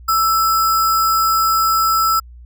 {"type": "tone with sample-and-hold", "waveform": "sine", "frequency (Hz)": 1320, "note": "E6", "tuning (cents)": 2, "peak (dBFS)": -12, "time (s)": [0.08, 2.2], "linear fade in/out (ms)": 10, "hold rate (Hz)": 6300, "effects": ["added 60 Hz sine -36 dBFS peak until 2.45 s"]}